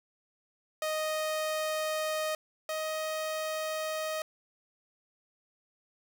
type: tone pair in turn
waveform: sawtooth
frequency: 622.3 / 626.6 Hz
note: D#5 / D#5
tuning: 0 / +12 cents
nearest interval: unison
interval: 12 cents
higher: second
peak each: -26 / -28 dBFS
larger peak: first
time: 0.82-2.35 / 2.69-4.22 s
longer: neither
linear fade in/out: 2 ms
effects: none